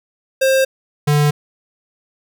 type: tone pair in turn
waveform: square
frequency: 531 / 147.38 Hz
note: C5 / D3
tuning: +25 / +6 cents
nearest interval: octave + minor seventh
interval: 2219 cents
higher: first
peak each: -12 dBFS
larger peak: neither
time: 0.41-0.65 / 1.07-1.31 s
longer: neither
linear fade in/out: 10 ms
effects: none